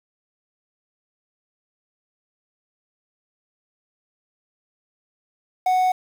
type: tone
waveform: triangle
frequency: 740 Hz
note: F#5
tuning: in tune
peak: -14 dBFS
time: 5.66-5.92 s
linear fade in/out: 5 ms
effects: 7-bit